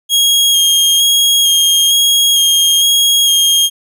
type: tone with vibrato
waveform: sawtooth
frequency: 3259 Hz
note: G#7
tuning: 33 cents flat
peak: -5 dBFS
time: 0.09-3.7 s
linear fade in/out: 50 ms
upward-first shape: square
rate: 1.1 Hz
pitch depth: 14 cents each way
effects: none